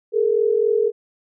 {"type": "tone pair together", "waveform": "sine", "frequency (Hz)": [418.6, 462.4], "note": ["G#4", "A#4"], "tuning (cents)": [14, -14], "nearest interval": "major second", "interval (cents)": 172, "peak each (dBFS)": -18, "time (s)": [0.12, 0.92], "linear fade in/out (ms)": 50, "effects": []}